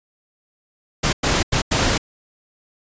pink noise bursts at uneven times, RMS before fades -18 dBFS, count 4, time 1.03-1.13 / 1.23-1.43 / 1.52-1.62 / 1.71-1.98 s, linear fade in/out 10 ms, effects resampled to 16000 Hz

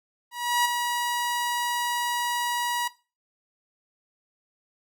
sawtooth tone with ADSR envelope, 963 Hz, B5, 44 cents flat, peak -15 dBFS, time 0.31-2.88 s, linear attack 340 ms, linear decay 14 ms, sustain -6 dB, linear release 7 ms, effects noise-tail reverb RT60 0.3 s tail -17 dB re dry + Opus 48 kbps

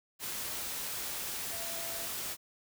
sine tone in noise, 671 Hz, E5, 31 cents sharp, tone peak -46 dBFS, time 1.49-2.09 s, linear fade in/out 50 ms, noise white, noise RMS -38 dBFS, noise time 0.19-2.37 s, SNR -11 dB, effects none

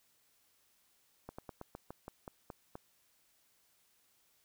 slowing click train, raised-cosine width 1 ms, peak -30 dBFS, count 10, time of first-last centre 1.29-2.754 s, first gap 95 ms, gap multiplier 1.13, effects white hiss -72 dBFS RMS until 4.44 s

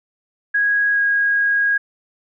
sine tone with pitch glide, 1653 to 1640.6 Hz, G#6 to G#6, -9 to -22 cents, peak -14 dBFS, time 0.54-1.78 s, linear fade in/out 10 ms, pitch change -13 cents, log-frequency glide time 0.92-0.99 s, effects none

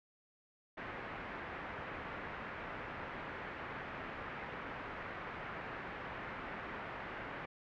white low-pass noise, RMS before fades -45 dBFS, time 0.77-7.46 s, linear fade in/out 10 ms, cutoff 2000 Hz, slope 24 dB/octave, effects none

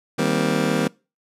25% pulse chord, C minor seventh, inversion first, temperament just, 156.98 / 196.22 / 235.5 / 261.6 Hz, Eb3 / G3 / Bb3 / C4, +16 / +2 / +18 / 0 cents, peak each -21 dBFS, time 0.18-0.88 s, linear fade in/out 10 ms, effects noise-tail reverb RT60 0.3 s tail -24 dB re dry + low-pass 11000 Hz 12 dB/octave

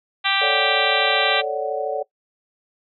harmonic tone, 392 Hz, G4, in tune, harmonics 2 / 3 / 4 / 5 / 6 / 7 / 8 / 9 / 10, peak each -26 / -26 / -26 / -26 / -26 / -26 / -26 / -26 / -26 dBFS, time 0.24-1.42 s, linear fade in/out 20 ms
sine chord, D major seventh, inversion second, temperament equal with one note detuned, 440 / 554.4 / 587.3 / 745.6 Hz, A4 / C#5 / D5 / F#5, 0 / 0 / 0 / +13 cents, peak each -27 dBFS, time 0.41-2.03 s, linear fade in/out 10 ms
effects noise-tail reverb RT60 0.1 s tail -21 dB re dry

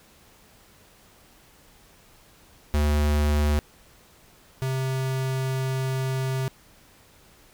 square tone pair in turn, 74.2 / 131.83 Hz, D2 / C3, +18 / +13 cents, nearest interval minor seventh, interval 995 cents, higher second, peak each -20 / -25 dBFS, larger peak first, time 2.74-3.59 / 4.62-6.48 s, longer second, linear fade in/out 0 ms, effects pink hiss -55 dBFS RMS until 7.53 s

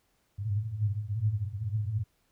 white band-pass noise, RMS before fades -31 dBFS, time 0.38-2.04 s, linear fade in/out 10 ms, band 100 to 110 Hz, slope 96 dB/octave, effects pink hiss -72 dBFS RMS until 2.31 s

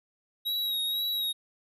square tone with vibrato, 3827 Hz, A#7, 45 cents sharp, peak -28 dBFS, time 0.45-1.33 s, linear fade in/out 20 ms, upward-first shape sine, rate 2 Hz, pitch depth 36 cents each way, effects none

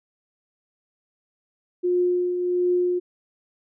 sine tone with tremolo, 357.3 Hz, F4, 40 cents sharp, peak -17 dBFS, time 1.83-3 s, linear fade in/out 20 ms, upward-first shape triangle, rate 1.4 Hz, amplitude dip 50%, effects none

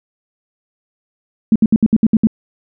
sine tone bursts, 220 Hz, A3, in tune, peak -6 dBFS, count 8, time 1.52-2.271 s, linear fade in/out 2 ms, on 37 ms, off 65 ms, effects none

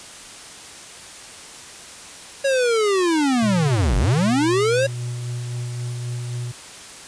square linear two-way sweep, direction down then up, 557 to 41.95 to 557 Hz, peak -17 dBFS, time 2.44-4.87 s, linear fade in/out 10 ms, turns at 3.97 s
triangle tone with tremolo, 121.4 Hz, B2, 29 cents flat, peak -22 dBFS, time 3.42-6.52 s, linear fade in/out 10 ms, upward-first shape sine, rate 3.8 Hz, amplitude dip 25%
effects white hiss -39 dBFS RMS until 7.07 s + resampled to 22050 Hz

